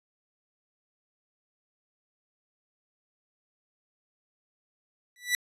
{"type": "tone with exponential growth", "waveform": "sawtooth", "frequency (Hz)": 1966, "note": "B6", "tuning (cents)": -8, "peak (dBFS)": -17, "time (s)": [5.16, 5.35], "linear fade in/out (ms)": 1, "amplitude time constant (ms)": 40, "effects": ["resampled to 32000 Hz"]}